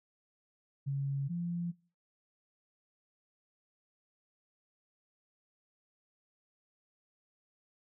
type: tone pair in turn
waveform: sine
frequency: 138.59 / 172.61 Hz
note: C#3 / F3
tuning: 0 / -20 cents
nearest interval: major third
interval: 380 cents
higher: second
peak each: -31 / -33 dBFS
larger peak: first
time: 0.86-1.29 / 1.29-1.72 s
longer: neither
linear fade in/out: 20 ms
effects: noise-tail reverb RT60 0.4 s tail -23 dB re dry

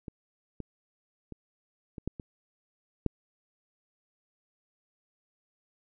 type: clicks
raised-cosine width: 3 ms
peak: -26 / -24 / -28 / -27 / -18 / -26 / -13 dBFS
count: 7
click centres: 0.082 / 0.603 / 1.323 / 1.982 / 2.076 / 2.198 / 3.063 s
effects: none

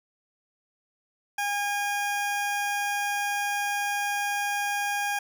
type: tone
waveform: 20% pulse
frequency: 814 Hz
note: G#5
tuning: 35 cents flat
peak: -21 dBFS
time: 1.38-5.19 s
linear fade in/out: 5 ms
effects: none

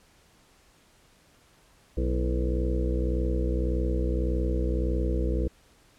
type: harmonic tone with a mistuned harmonic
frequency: 61.74 Hz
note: B1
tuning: in tune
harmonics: 1 / 2 / 3 / 4 / 5 / 7 / 8 / 9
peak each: -25 / -37 / -36 / -38 / -33 / -36 / -35 / -45 dBFS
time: 1.97-5.48 s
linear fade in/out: 5 ms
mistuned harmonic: 5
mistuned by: +110 cents
effects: pink hiss -60 dBFS RMS until 5.98 s + low-pass 11000 Hz 12 dB/octave

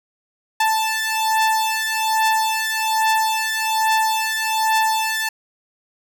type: beating tone pair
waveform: sawtooth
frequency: 880 / 881.2 Hz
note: A5 / A5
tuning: 0 / +2 cents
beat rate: 1.2 Hz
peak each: -16 / -17 dBFS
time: 0.6-5.29 s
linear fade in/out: 5 ms
effects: none

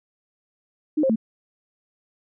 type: tone with pitch steps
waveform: sine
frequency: 305.3 / 532 / 222 Hz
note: D#4 / C5 / A3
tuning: -33 / +29 / +16 cents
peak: -17 dBFS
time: 0.97-1.159 s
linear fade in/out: 10 ms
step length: 63 ms
effects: none

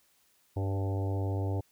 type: harmonic tone with a mistuned harmonic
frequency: 97.5 Hz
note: G2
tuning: 9 cents flat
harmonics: 1 / 3 / 4 / 5 / 6 / 7 / 8 / 9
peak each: -29 / -39 / -41 / -43 / -45 / -46 / -47 / -48 dBFS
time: 0.56-1.61 s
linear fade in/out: 10 ms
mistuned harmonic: 6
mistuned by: -22 cents
effects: white hiss -68 dBFS RMS until 1.71 s

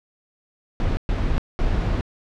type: noise bursts at uneven times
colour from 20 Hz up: brown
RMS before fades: -21 dBFS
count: 3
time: 0.8-0.97 / 1.09-1.38 / 1.59-2.01 s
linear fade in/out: 0 ms
effects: low-pass 4000 Hz 12 dB/octave

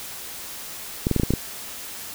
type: clicks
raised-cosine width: 3 ms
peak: -7 dBFS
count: 7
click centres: 1.069 / 1.113 / 1.163 / 1.198 / 1.234 / 1.306 / 1.337 s
effects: white hiss -36 dBFS RMS until 2.14 s

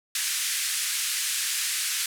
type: band-pass noise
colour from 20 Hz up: white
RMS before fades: -28 dBFS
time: 0.15-2.06 s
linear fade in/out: 2 ms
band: 1600 to 11000 Hz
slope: 24 dB/octave
effects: none

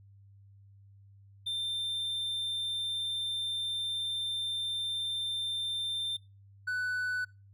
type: tone pair in turn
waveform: triangle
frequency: 3581 / 1491.8 Hz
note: A7 / F#6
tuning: +30 / +14 cents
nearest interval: octave + minor third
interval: 1516 cents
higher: first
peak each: -30 / -28 dBFS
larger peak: second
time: 1.46-6.17 / 6.67-7.25 s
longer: first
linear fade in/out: 10 ms
effects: noise-tail reverb RT60 0.3 s tail -24 dB re dry + added 99 Hz sine -54 dBFS peak until 7.53 s

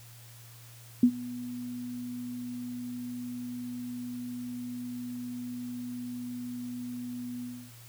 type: tone with ADSR envelope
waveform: sine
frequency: 245.3 Hz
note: B3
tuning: 12 cents flat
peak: -14 dBFS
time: 1.03-7.72 s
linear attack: 4 ms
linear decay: 70 ms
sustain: -21 dB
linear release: 290 ms
effects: added 117 Hz sine -50 dBFS peak until 7.88 s + white hiss -54 dBFS RMS until 7.88 s

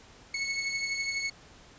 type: beating tone pair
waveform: sawtooth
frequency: 2200 / 2212 Hz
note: C#7 / C#7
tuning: -14 / -4 cents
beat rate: 12 Hz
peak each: -27 / -34 dBFS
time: 0.34-1.3 s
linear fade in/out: 5 ms
effects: pink hiss -54 dBFS RMS until 1.78 s + resampled to 16000 Hz

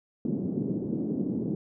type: band-pass noise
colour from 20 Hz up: pink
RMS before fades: -30 dBFS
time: 0.25-1.55 s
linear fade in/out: 2 ms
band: 170 to 330 Hz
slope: 24 dB/octave
effects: none

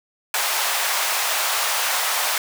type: high-pass noise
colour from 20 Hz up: pink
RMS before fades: -22 dBFS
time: 0.34-2.38 s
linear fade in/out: 2 ms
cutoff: 710 Hz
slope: 24 dB/octave
effects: none

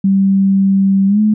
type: tone with pitch glide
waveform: sine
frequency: 194.6 to 213.4 Hz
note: G3 to G#3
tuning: -12 to +47 cents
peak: -8 dBFS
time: 0.04-1.34 s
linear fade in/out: 5 ms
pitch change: +159 cents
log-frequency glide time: 1.07-1.2 s
effects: none

